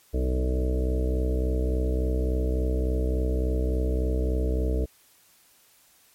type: harmonic tone with a mistuned harmonic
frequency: 63.5 Hz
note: B1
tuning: 49 cents sharp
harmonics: 1 / 2 / 3 / 4 / 5 / 6 / 7 / 8 / 9 / 10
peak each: -23 / -37 / -37 / -39 / -34 / -41 / -32 / -44 / -39 / -41 dBFS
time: 0.13-4.86 s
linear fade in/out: 20 ms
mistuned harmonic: 5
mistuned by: -30 cents
effects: white hiss -59 dBFS RMS until 6.14 s + MP3 64 kbps